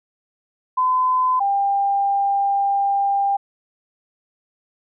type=tone pair in turn; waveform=sine; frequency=1018 / 796.6 Hz; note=C6 / G5; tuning=-48 / +28 cents; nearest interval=major third; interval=424 cents; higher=first; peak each=-15 / -16 dBFS; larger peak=first; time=0.77-1.4 / 1.4-3.37 s; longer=second; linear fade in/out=10 ms; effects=none